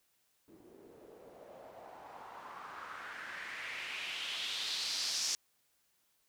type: noise with low-pass filter sweep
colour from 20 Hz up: blue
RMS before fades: -42 dBFS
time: 0.48-5.35 s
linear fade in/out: 0 ms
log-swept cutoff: 310 to 5800 Hz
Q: 3
effects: white hiss -75 dBFS RMS until 6.28 s